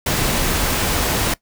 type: noise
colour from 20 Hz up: pink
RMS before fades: -19 dBFS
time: 0.06-1.34 s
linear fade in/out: 5 ms
effects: noise-tail reverb RT60 0.1 s tail -20 dB re dry